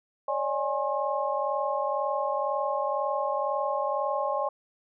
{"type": "tone cluster", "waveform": "sine", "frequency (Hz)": [557, 599, 828, 1072], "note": ["C#5", "D5", "G#5", "C6"], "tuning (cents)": [8, 34, -5, 42], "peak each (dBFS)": -31, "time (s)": [0.28, 4.49], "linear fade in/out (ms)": 5, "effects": []}